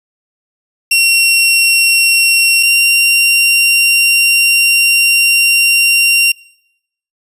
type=tone pair in turn; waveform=sawtooth; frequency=2736 / 2760 Hz; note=F7 / F7; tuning=-36 / -21 cents; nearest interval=unison; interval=15 cents; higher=second; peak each=-4 dBFS; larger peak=neither; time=0.91-2.63 / 2.63-6.32 s; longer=second; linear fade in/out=5 ms; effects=noise-tail reverb RT60 0.8 s tail -23 dB re dry + resampled to 32000 Hz